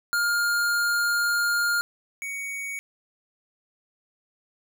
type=tone pair in turn; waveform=square; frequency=1411 / 2240 Hz; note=F6 / C#7; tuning=+17 / +18 cents; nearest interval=minor sixth; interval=801 cents; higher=second; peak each=-22 / -31 dBFS; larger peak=first; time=0.13-1.81 / 2.22-2.79 s; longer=first; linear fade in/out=0 ms; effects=none